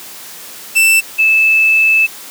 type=tone pair in turn; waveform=45% pulse / sine; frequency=2660 / 2623 Hz; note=E7 / E7; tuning=+15 / -9 cents; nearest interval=unison; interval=24 cents; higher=first; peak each=-7 dBFS; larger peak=neither; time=0.75-1.01 / 1.18-2.07 s; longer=second; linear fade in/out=20 ms; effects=white hiss -32 dBFS RMS until 2.3 s + high-pass 150 Hz 12 dB/octave